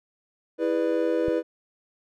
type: chord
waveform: triangle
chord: E dominant seventh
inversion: none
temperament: just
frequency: 329.6 / 412 / 494.4 / 593.3 Hz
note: E4 / G#4 / B4 / D5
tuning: 0 / -14 / +2 / +18 cents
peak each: -24 / -29 / -23 / -29 dBFS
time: 0.58-1.43 s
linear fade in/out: 50 ms
type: click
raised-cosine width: 5 ms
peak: -22 dBFS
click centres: 1.283 s
effects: none